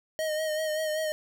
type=tone with vibrato; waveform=square; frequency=622.3 Hz; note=D#5; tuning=in tune; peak=-28 dBFS; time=0.19-1.12 s; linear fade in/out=0 ms; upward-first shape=sine; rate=5.2 Hz; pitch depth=35 cents each way; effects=none